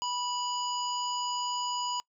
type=harmonic tone; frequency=982 Hz; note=B5; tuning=10 cents flat; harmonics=1 / 3 / 5 / 7; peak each=-32 / -37 / -39 / -40 dBFS; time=0.02-2 s; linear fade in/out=0 ms; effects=noise-tail reverb RT60 0.1 s tail -24 dB re dry